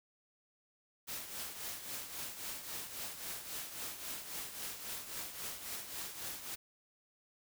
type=noise with tremolo; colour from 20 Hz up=white; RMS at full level=-41 dBFS; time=1.07-6.56 s; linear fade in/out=20 ms; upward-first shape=triangle; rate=3.7 Hz; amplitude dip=65%; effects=none